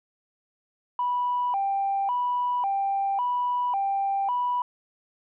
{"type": "tone with vibrato", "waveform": "sine", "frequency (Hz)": 880, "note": "A5", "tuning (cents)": 0, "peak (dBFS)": -22, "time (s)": [0.99, 4.62], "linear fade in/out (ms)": 2, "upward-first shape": "square", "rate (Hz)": 0.91, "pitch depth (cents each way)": 190, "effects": ["tanh soft clip ceiling -18 dBFS"]}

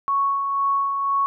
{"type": "tone with tremolo", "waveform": "sine", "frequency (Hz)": 1108.7, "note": "C#6", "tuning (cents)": 0, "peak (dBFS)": -17, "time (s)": [0.08, 1.26], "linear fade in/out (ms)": 0, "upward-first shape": "sine", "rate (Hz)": 2, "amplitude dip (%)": 40, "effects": []}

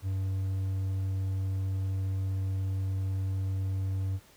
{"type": "tone", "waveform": "triangle", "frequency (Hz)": 95.7, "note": "G2", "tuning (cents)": -41, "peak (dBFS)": -26, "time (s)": [0.02, 4.2], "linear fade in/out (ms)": 50, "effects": ["pink hiss -58 dBFS RMS until 4.36 s"]}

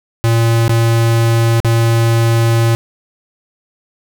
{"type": "tone with dropouts", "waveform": "square", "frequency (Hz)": 115.2, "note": "A#2", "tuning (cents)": -20, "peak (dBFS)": -10, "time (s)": [0.24, 2.75], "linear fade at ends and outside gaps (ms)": 0, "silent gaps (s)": [[0.68, 0.694], [1.602, 1.647]], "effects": []}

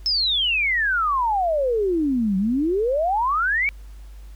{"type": "exponential two-way sweep", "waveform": "sine", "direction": "down then up", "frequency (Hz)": [5310, 185, 2322], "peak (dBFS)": -18, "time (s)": [0.06, 3.69], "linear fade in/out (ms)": 0, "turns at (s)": 2.37, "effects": ["added 50 Hz sine -37 dBFS peak until 4.35 s", "pink hiss -56 dBFS RMS until 4.35 s"]}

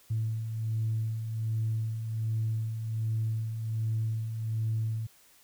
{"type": "beating tone pair", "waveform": "sine", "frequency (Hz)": [110, 111.3], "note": ["A2", "A2"], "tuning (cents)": [0, 20], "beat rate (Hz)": 1.3, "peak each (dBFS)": [-37, -28], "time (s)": [0.1, 5.07], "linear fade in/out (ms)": 10, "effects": ["tanh soft clip ceiling -22 dBFS", "white hiss -60 dBFS RMS until 5.43 s"]}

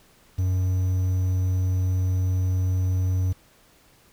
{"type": "tone with quantisation", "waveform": "triangle", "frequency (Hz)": 92.5, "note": "F#2", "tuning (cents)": 0, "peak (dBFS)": -18, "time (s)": [0.38, 3.33], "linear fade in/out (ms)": 10, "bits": 8, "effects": ["pink hiss -57 dBFS RMS until 4.12 s"]}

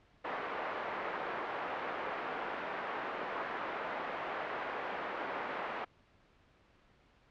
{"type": "band-pass noise", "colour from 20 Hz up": "pink", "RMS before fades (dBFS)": -39, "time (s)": [0.24, 5.85], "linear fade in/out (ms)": 10, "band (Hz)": [530, 1800], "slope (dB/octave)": 12, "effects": ["pink hiss -66 dBFS RMS until 7.3 s", "low-pass 3000 Hz 12 dB/octave"]}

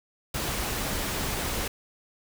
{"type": "noise", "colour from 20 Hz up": "pink", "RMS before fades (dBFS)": -30, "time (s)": [0.34, 1.68], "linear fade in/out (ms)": 5, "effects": []}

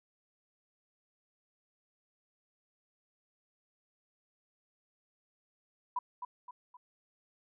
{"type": "tone with echo", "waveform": "sine", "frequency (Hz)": 987.8, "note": "B5", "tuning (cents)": 0, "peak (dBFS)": -30, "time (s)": [5.96, 5.99], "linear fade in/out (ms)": 5, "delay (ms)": 260, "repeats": 3, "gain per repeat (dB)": -7, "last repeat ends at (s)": 6.77, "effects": []}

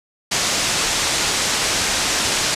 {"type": "low-pass noise", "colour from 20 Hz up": "white", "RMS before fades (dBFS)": -20, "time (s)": [0.31, 2.55], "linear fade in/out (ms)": 10, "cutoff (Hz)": 7700, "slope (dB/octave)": 24, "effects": ["resampled to 32000 Hz"]}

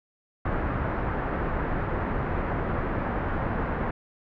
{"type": "low-pass noise", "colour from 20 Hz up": "pink", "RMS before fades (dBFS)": -28, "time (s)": [0.45, 3.91], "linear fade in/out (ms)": 5, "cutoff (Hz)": 1700, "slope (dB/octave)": 24, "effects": []}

